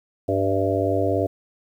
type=harmonic tone with a mistuned harmonic; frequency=98 Hz; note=G2; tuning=in tune; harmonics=1 / 3 / 4 / 5 / 6 / 7; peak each=-26 / -26 / -26 / -26 / -26 / -26 dBFS; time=0.28-1.27 s; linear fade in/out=10 ms; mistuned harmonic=7; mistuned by=-38 cents; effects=9-bit